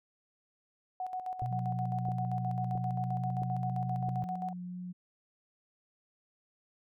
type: tone with tremolo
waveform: sine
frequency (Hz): 740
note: F#5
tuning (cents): 0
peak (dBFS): -33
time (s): 1-4.53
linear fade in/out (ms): 2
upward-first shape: square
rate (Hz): 7.6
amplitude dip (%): 60
type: click train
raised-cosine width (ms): 2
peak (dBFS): -32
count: 5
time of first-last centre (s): 1.42-4.087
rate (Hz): 1.5
type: tone with pitch glide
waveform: sine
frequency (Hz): 123.47 to 126.21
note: B2 to B2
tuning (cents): 0 to +38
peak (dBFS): -33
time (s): 1.42-4.24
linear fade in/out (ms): 0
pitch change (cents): +38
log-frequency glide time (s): 2.69-3.27
type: tone with vibrato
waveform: sine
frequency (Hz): 179.6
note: F3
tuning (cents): +49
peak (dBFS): -38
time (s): 1.5-4.93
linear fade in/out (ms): 20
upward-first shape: sine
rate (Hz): 2.8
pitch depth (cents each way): 8
effects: none